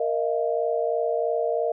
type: chord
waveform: sine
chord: Bb suspended fourth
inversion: none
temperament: equal with one note detuned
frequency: 466.2 / 622.3 / 685.3 Hz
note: Bb4 / Eb5 / F5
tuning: 0 / 0 / -33 cents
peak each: -25 / -26 / -28 dBFS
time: 0-1.72 s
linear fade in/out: 5 ms
effects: none